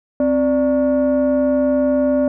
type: tone pair together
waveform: sine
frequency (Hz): 261.6 / 587.3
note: C4 / D5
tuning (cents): 0 / 0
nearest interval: octave + major second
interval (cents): 1400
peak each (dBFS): -14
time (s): 0.2-2.28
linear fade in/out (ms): 2
effects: tanh soft clip ceiling -10 dBFS